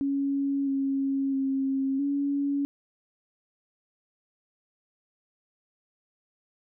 sine tone with pitch steps, 277.8 / 272.8 / 269.4 / 282 Hz, C#4 / C#4 / C#4 / C#4, +4 / -28 / -49 / +30 cents, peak -24 dBFS, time 0.01-2.65 s, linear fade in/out 0 ms, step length 660 ms, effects none

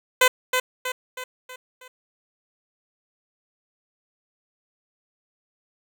10% pulse tone with echo, 508 Hz, B4, 49 cents sharp, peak -5 dBFS, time 0.21-0.28 s, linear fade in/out 5 ms, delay 320 ms, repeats 5, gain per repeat -6 dB, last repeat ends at 1.88 s, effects none

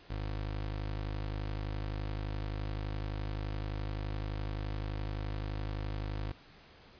25% pulse tone, 51.7 Hz, G#1, 7 cents flat, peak -31 dBFS, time 0.1-6.32 s, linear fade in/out 5 ms, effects pink hiss -57 dBFS RMS until 6.99 s + resampled to 11025 Hz

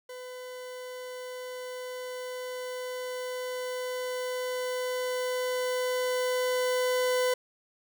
40% pulse tone with level ramp, 503 Hz, B4, 32 cents sharp, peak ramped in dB -39 to -23 dBFS, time 0.09-7.34 s, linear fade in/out 5 ms, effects none

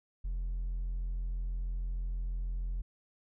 sine tone with hard clipping, 43.14 Hz, F1, 20 cents flat, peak -33 dBFS, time 0.24-2.82 s, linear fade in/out 10 ms, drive 2 dB, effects none

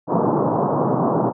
pink band-pass noise, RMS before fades -19 dBFS, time 0.07-1.33 s, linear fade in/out 50 ms, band 130 to 1100 Hz, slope 48 dB/octave, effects none

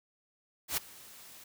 white noise with ADSR envelope, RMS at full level -30 dBFS, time 0.68-1.44 s, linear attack 92 ms, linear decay 12 ms, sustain -22 dB, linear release 6 ms, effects none

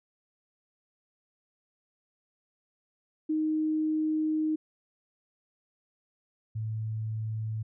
sine tone pair in turn, 311.1 / 109.8 Hz, D#4 / A2, 0 / -3 cents, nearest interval octave + tritone, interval 1803 cents, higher first, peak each -25 / -30 dBFS, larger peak first, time 3.29-4.56 / 6.55-7.63 s, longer first, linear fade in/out 10 ms, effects none

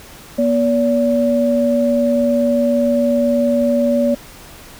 sine tone pair together, 240.8 / 572 Hz, B3 / D5, -44 / -46 cents, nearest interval octave + minor third, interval 1498 cents, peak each -15 dBFS, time 0.38-4.15 s, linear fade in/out 10 ms, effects pink hiss -39 dBFS RMS until 4.79 s

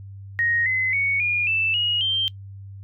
sine tone with pitch steps, 1872 / 2041 / 2226 / 2428 / 2647 / 2887 / 3148 Hz, A#6 / C7 / C#7 / D#7 / E7 / F#7 / G7, +7 / -44 / +7 / -43 / +7 / -43 / +7 cents, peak -19 dBFS, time 0.39-2.28 s, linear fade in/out 0 ms, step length 270 ms, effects noise-tail reverb RT60 0.1 s tail -21 dB re dry + added 98 Hz sine -36 dBFS peak until 2.83 s

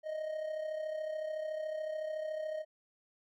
triangle tone with amplitude modulation, 622.3 Hz, D#5, in tune, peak -31 dBFS, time 0.03-2.65 s, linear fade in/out 50 ms, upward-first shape sine, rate 33.8 Hz, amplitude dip 55%, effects none

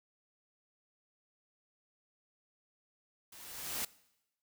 white noise with level ramp, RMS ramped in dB -54 to -35 dBFS, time 3.32-3.85 s, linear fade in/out 5 ms, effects noise-tail reverb RT60 0.9 s tail -21 dB re dry

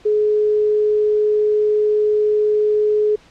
sine tone, 422.9 Hz, G#4, 31 cents sharp, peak -13 dBFS, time 0.05-3.16 s, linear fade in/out 10 ms, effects pink hiss -49 dBFS RMS until 3.3 s + low-pass 5000 Hz 12 dB/octave

